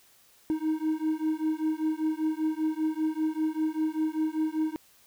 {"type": "beating tone pair", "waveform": "triangle", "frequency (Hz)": [311.1, 316.2], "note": ["D#4", "D#4"], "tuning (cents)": [0, 28], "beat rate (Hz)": 5.1, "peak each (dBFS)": -27, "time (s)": [0.5, 4.76], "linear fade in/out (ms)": 0, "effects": ["white hiss -60 dBFS RMS until 5.06 s"]}